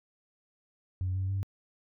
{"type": "tone with pitch steps", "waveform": "sine", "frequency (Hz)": [92.3, 94.79, 97.34], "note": ["F#2", "F#2", "G2"], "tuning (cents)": [-4, 42, -12], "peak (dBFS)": -27, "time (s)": [1.01, 1.43], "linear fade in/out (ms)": 0, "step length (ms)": 140, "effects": ["tanh soft clip ceiling -25 dBFS"]}